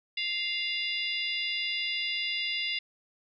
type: harmonic tone with a mistuned harmonic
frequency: 698.5 Hz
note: F5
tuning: in tune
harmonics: 3 / 4 / 5 / 6 / 7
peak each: -34 / -33 / -35 / -41 / -39 dBFS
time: 0.17-2.79 s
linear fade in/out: 5 ms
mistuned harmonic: 6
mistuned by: -95 cents
effects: none